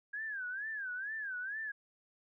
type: tone with vibrato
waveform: sine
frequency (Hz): 1615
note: G#6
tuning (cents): -49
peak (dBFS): -37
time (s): 0.13-1.72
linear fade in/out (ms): 10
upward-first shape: sine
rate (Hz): 2.2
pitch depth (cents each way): 170
effects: none